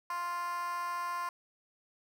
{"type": "tone with high-pass filter", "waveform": "10% pulse", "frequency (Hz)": 349.2, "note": "F4", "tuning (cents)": 0, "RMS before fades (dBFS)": -36, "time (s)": [0.1, 1.29], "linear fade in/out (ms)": 2, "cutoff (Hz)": 970, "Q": 8, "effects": []}